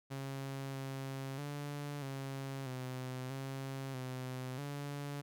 sawtooth tone with pitch steps, 136.2 / 135 / 144.6 / 135.9 / 128.5 / 135 / 128.5 / 143 Hz, C#3 / C#3 / D3 / C#3 / C3 / C#3 / C3 / D3, -30 / -45 / -27 / -34 / -31 / -45 / -31 / -46 cents, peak -36 dBFS, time 0.1-5.22 s, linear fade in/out 20 ms, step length 640 ms, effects none

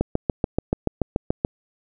click train, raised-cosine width 2 ms, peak -6 dBFS, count 11, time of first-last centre 0.01-1.449 s, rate 6.95 Hz, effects none

